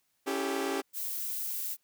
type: chord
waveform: sawtooth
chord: A dominant seventh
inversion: first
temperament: equal with one note detuned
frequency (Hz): 277.2 / 329.6 / 392 / 431.2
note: C#4 / E4 / G4 / A4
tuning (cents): 0 / 0 / 0 / -35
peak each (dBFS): -31 / -35 / -29 / -35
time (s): 0.26-0.82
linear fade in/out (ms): 20
type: noise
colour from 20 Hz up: violet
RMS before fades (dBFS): -35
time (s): 0.93-1.77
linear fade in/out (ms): 50
effects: white hiss -75 dBFS RMS until 1.83 s